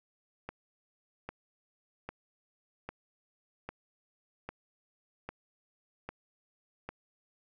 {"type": "click train", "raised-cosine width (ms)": 0.5, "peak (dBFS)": -24, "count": 9, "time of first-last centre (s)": [0.49, 6.89], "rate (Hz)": 1.25, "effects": []}